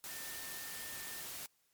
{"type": "tone in noise", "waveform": "sine", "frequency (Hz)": 1802, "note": "A6", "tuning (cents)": 41, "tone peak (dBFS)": -51, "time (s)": [0.09, 1.21], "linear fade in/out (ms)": 0, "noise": "white", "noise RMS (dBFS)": -45, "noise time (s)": [0.04, 1.46], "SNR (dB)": -9, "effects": ["white hiss -75 dBFS RMS until 1.73 s", "MP3 96 kbps"]}